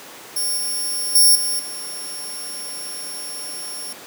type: tone with level steps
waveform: 5% pulse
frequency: 5490 Hz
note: F8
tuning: 31 cents flat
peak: -14 / -16 / -4 / -14 / -23 dBFS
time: 0.36-3.93 s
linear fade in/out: 5 ms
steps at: 0.57 / 1.15 / 1.35 / 1.59 s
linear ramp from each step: 5 ms
effects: pink hiss -38 dBFS RMS until 4.06 s + high-pass 300 Hz 12 dB/octave